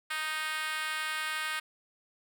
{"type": "tone with high-pass filter", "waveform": "5% pulse", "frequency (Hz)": 311.1, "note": "D#4", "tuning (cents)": 0, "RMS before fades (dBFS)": -34, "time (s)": [0.1, 1.6], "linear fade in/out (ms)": 10, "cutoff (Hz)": 1400, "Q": 2, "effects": []}